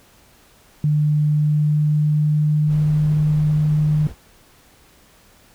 sine tone with pitch glide, 150 to 151.66 Hz, D3 to D#3, +37 to -44 cents, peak -14 dBFS, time 0.84-4.07 s, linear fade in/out 2 ms, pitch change +19 cents, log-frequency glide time 1.32-2.99 s
brown noise, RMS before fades -33 dBFS, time 2.67-4.15 s, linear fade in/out 50 ms
effects pink hiss -52 dBFS RMS until 5.54 s

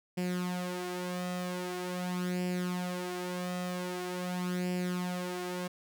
sawtooth tone with flanger, 180 Hz, F#3, 47 cents flat, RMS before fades -35 dBFS, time 0.17-5.68 s, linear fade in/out 10 ms, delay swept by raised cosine 0.39 to 3.99 ms, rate 0.44 Hz, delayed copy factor +0.65, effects none

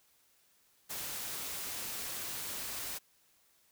white noise, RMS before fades -40 dBFS, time 0.89-2.99 s, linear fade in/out 20 ms, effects white hiss -69 dBFS RMS until 3.71 s

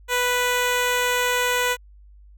10% pulse tone, 493.6 Hz, B4, 1 cent flat, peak -11 dBFS, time 0.08-1.77 s, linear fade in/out 50 ms, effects added 50 Hz sine -45 dBFS peak until 2.37 s

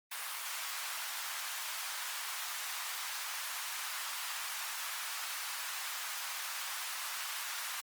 pink high-pass noise, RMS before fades -40 dBFS, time 0.11-7.81 s, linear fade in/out 10 ms, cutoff 960 Hz, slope 24 dB/octave, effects Opus 32 kbps

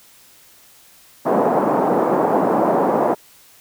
white band-pass noise, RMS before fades -17 dBFS, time 1.25-3.15 s, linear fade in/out 20 ms, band 190 to 870 Hz, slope 24 dB/octave, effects white hiss -49 dBFS RMS until 3.6 s

